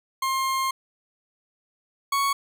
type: tone pair in turn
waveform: 40% pulse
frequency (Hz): 1063 / 1111.5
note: C6 / C#6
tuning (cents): +27 / +4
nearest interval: minor second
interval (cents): 77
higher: second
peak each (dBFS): -22 / -20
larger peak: second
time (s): 0.22-0.71 / 2.12-2.33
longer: first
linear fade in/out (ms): 5
effects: none